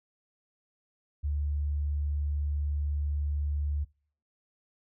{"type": "tone", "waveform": "sine", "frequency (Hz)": 73, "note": "D2", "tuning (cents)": -10, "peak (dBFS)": -27, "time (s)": [1.23, 3.85], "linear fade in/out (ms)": 20, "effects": ["noise-tail reverb RT60 0.5 s tail -26 dB re dry"]}